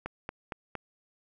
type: click train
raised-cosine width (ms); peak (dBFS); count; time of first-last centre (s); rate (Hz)
0.5; -20; 4; 0.06-0.753; 4.33
effects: none